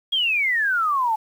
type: exponential sweep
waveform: sine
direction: down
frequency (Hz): 3322 to 850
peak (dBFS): -18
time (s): 0.12-1.16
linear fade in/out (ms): 10
effects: 8-bit